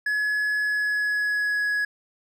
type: tone with pitch glide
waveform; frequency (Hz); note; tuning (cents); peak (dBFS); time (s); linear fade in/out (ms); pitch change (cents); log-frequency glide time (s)
triangle; 1696 to 1676.5; G#6 to G#6; +36 to +16; -20; 0.06-1.85; 5; -20; 0.6-1.64
effects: none